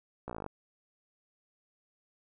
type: slowing click train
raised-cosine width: 1 ms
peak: -25 dBFS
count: 11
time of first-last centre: 0.28-0.463 s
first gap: 16 ms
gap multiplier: 1.03
effects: none